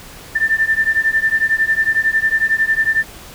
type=beating tone pair; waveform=sine; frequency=1776 / 1787 Hz; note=A6 / A6; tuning=+16 / +26 cents; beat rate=11 Hz; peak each=-16 dBFS; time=0.35-3.04 s; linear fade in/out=10 ms; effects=pink hiss -37 dBFS RMS until 3.34 s